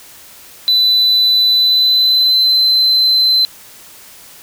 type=tone with pitch glide; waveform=sine; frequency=3996 to 4064 Hz; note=B7 to B7; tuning=+20 to +49 cents; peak=-6 dBFS; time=0.68-3.45 s; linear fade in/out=0 ms; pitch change=+29 cents; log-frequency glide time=1.53-2.6 s; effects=tanh soft clip ceiling -7 dBFS + white hiss -39 dBFS RMS until 4.42 s